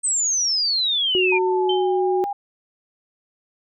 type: exponential sweep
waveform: sine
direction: down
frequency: 8372 to 2349 Hz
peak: -18 dBFS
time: 0.03-1.39 s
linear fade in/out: 20 ms
type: tone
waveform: sine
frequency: 370 Hz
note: F#4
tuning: in tune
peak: -18 dBFS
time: 1.15-2.24 s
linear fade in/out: 0 ms
type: tone with pitch glide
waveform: sine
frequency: 901 to 807.3 Hz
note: A5 to G#5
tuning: +41 to -49 cents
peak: -23 dBFS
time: 1.32-2.33 s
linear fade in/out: 5 ms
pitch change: -190 cents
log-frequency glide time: 1.44-1.89 s
type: tone with exponential decay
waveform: sine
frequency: 3097 Hz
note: G7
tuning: 22 cents flat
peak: -21 dBFS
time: 1.69-2 s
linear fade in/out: 5 ms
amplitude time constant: 66 ms
effects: none